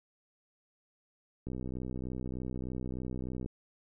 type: click train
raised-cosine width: 3 ms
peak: -26 dBFS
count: 127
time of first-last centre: 1.47-3.461 s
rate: 63.3 Hz
effects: none